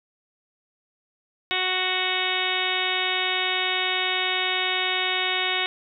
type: harmonic tone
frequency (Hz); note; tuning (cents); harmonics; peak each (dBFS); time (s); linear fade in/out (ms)
370; F#4; 0; 1 / 2 / 3 / 4 / 5 / 6 / 7 / 8 / 9 / 10; -34 / -32 / -34 / -34 / -32 / -28 / -33 / -30 / -34 / -29; 1.51-5.66; 0
effects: none